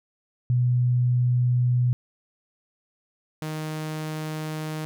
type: tone pair in turn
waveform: sine / sawtooth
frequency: 123.47 / 155.56 Hz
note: B2 / D#3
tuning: 0 / 0 cents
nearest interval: major third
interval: 400 cents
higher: second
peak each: -18 / -25 dBFS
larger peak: first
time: 0.5-1.93 / 3.42-4.85 s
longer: neither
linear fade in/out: 0 ms
effects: none